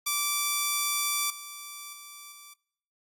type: tone with level steps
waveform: 5% pulse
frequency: 1165 Hz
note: D6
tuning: 14 cents flat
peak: -14 / -28 / -32 / -35 dBFS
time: 0.06-2.54 s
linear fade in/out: 10 ms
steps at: 1.3 / 1.93 / 2.32 s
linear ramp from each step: 2 ms
effects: noise-tail reverb RT60 0.8 s tail -25 dB re dry + AAC 64 kbps